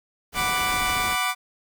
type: noise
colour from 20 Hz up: pink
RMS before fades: -33 dBFS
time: 0.32-1.17 s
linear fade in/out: 50 ms
type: chord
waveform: 20% pulse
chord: B minor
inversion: second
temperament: equal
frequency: 740 / 987.8 / 1174.7 Hz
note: F#5 / B5 / D6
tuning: 0 / 0 / 0 cents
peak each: -23 / -24 / -20 dBFS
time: 0.34-1.35 s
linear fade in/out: 50 ms
effects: none